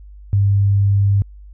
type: tone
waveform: sine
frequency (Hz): 100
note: G2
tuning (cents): +35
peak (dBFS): -11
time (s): 0.33-1.22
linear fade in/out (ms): 0
effects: added 50 Hz sine -36 dBFS peak until 1.53 s